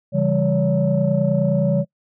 sine tone cluster, 139.1 / 168.3 / 198.4 / 566 Hz, C#3 / E3 / G3 / C#5, +6 / +36 / +21 / +36 cents, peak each -20 / -20 / -21 / -20 dBFS, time 0.12-1.85 s, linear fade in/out 50 ms, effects noise-tail reverb RT60 0.1 s tail -21 dB re dry + tanh soft clip ceiling -7 dBFS

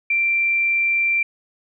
sine tone, 2357 Hz, D7, 6 cents sharp, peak -16 dBFS, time 0.1-1.23 s, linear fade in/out 5 ms, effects none

